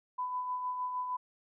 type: tone with tremolo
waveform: sine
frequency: 1000 Hz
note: B5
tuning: 21 cents sharp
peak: -31 dBFS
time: 0.18-1.17 s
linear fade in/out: 10 ms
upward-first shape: sine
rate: 6.5 Hz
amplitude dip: 40%
effects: none